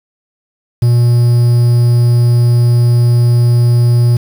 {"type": "tone with quantisation", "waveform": "triangle", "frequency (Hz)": 120, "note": "B2", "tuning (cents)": -49, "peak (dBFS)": -4, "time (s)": [0.82, 4.17], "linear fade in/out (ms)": 5, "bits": 5, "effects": []}